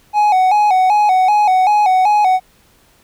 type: tone with vibrato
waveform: triangle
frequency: 790 Hz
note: G5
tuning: 13 cents sharp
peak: -7 dBFS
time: 0.13-2.4 s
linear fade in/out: 50 ms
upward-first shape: square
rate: 2.6 Hz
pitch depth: 100 cents each way
effects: pink hiss -52 dBFS RMS until 3.03 s